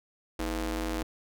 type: ring-modulated tone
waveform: sawtooth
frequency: 185 Hz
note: F#3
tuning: in tune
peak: -23 dBFS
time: 0.39-1.03 s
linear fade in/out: 5 ms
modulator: 133 Hz
effects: none